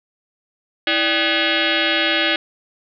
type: tone with frequency modulation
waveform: sine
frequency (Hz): 587.3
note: D5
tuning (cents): 0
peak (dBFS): -15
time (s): 0.87-2.36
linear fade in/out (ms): 2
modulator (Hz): 457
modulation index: 7
effects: none